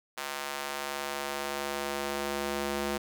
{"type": "tone with high-pass filter sweep", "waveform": "square", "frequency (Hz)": 70.7, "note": "C#2", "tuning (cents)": 35, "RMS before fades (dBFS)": -34, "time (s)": [0.17, 2.98], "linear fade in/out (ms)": 10, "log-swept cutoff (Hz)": [950, 280], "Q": 0.76, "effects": []}